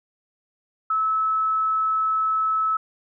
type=tone; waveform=sine; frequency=1300 Hz; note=E6; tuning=24 cents flat; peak=-19 dBFS; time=0.9-2.77 s; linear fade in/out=5 ms; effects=none